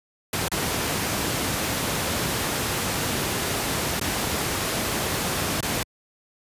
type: noise with dropouts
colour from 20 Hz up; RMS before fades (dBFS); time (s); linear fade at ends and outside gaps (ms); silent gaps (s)
pink; -25; 0.33-5.83; 2; 0.482-0.516 / 3.997-4.012 / 5.607-5.627
effects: high-pass 80 Hz 12 dB/octave + resampled to 32000 Hz